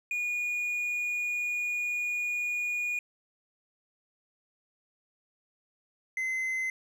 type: tone pair in turn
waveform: triangle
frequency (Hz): 2446 / 2055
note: D#7 / C7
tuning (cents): -30 / -32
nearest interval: minor third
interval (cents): 302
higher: first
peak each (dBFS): -27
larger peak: neither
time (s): 0.11-2.99 / 6.17-6.7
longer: first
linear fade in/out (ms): 2
effects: none